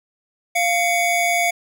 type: tone pair together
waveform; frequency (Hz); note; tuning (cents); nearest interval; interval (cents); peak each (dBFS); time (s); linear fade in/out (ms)
square; 695 / 2236; F5 / C#7; -9 / +14; octave + minor sixth; 2023; -20; 0.55-1.51; 10
effects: none